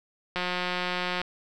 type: click train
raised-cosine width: 0.3 ms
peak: -13 dBFS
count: 155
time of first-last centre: 0.36-1.216 s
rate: 180 Hz
effects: none